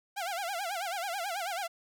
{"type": "tone with vibrato", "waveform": "sawtooth", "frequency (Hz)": 740, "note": "F#5", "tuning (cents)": 0, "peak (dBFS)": -29, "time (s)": [0.16, 1.68], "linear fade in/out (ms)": 20, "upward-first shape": "sine", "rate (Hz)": 9.2, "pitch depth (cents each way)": 180, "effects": []}